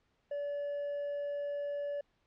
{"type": "tone with hard clipping", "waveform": "sine", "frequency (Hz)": 575, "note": "D5", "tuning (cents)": -37, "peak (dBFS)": -35, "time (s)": [0.31, 2.01], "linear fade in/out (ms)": 5, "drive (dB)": 2, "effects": ["pink hiss -75 dBFS RMS until 2.26 s", "low-pass 4000 Hz 12 dB/octave"]}